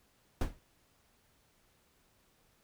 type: noise with exponential decay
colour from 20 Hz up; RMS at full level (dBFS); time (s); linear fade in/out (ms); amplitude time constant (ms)
brown; -25; 0.41-0.59; 2; 37
effects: pink hiss -70 dBFS RMS until 2.63 s